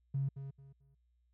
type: tone with echo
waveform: triangle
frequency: 137.1 Hz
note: C#3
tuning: 19 cents flat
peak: -27 dBFS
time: 0.14-0.29 s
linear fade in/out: 10 ms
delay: 220 ms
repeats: 3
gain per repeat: -12 dB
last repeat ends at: 0.95 s
effects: tanh soft clip ceiling -29 dBFS + added 60 Hz sine -70 dBFS peak until 1.33 s